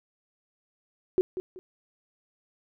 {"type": "tone with echo", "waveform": "sine", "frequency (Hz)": 370, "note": "F#4", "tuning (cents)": 0, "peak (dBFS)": -18, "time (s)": [1.18, 1.21], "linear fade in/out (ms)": 0, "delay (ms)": 190, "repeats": 2, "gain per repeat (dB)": -11, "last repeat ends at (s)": 1.59, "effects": []}